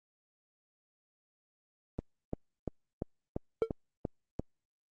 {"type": "click train", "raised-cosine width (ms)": 2, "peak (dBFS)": -20, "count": 8, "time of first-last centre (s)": [1.99, 4.395], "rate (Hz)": 2.91}
{"type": "tone with exponential decay", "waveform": "triangle", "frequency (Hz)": 451.4, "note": "A4", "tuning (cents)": 44, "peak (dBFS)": -19, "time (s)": [3.62, 3.7], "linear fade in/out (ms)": 0, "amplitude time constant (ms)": 16}
{"effects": ["Opus 24 kbps"]}